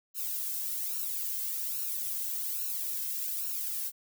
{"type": "noise with flanger", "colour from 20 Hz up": "violet", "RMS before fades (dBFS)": -34, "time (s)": [0.14, 3.92], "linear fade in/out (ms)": 50, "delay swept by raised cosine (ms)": [0.72, 1.92], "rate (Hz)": 1.2, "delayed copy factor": 1, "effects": []}